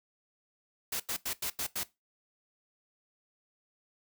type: noise bursts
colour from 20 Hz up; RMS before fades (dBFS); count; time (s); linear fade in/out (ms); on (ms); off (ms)
white; -34; 6; 0.92-1.834; 5; 79; 88
effects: noise-tail reverb RT60 0.2 s tail -18 dB re dry